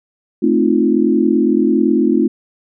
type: chord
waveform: sine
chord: F dominant seventh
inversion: first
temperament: equal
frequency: 220 / 261.6 / 311.1 / 349.2 Hz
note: A3 / C4 / Eb4 / F4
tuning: 0 / 0 / 0 / 0 cents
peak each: -16 dBFS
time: 0.42-2.28 s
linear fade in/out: 10 ms
effects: none